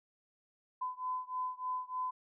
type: beating tone pair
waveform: sine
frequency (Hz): 1011 / 1014.3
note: B5 / B5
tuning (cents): +40 / +46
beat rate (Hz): 3.3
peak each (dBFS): -38 / -39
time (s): 0.81-2.11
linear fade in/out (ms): 10
effects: none